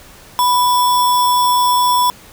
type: tone with sample-and-hold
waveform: sine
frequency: 987.8 Hz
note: B5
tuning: in tune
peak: -10 dBFS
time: 0.39-2.1 s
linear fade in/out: 0 ms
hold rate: 4410 Hz
effects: pink hiss -41 dBFS RMS until 2.32 s